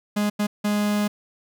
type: tone bursts at uneven times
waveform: 45% pulse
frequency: 207.7 Hz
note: G#3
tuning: in tune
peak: -20 dBFS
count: 3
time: 0.16-0.3 / 0.39-0.47 / 0.64-1.08 s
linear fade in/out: 10 ms
effects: none